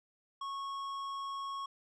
sine tone with tanh clipping, 1100 Hz, C#6, 14 cents flat, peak -39 dBFS, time 0.41-1.66 s, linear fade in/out 5 ms, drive 11 dB, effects none

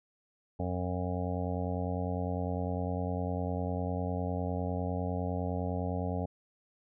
harmonic tone, 89.9 Hz, F#2, 49 cents flat, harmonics 1 / 2 / 3 / 5 / 6 / 7 / 8 / 9, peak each -34 / -37 / -39 / -41 / -42 / -42 / -43 / -44 dBFS, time 0.59-6.26 s, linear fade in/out 10 ms, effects none

